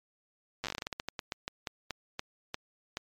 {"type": "slowing click train", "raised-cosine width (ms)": 0.2, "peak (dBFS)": -17, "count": 22, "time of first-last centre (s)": [0.64, 2.971], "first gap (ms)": 8, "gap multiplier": 1.22, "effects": ["MP3 96 kbps"]}